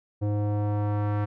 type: tone with low-pass filter sweep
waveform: square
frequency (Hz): 103.83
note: G#2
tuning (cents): 0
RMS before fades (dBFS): -26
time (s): 0.21-1.26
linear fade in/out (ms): 20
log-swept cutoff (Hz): 510 to 1400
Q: 1.3
effects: none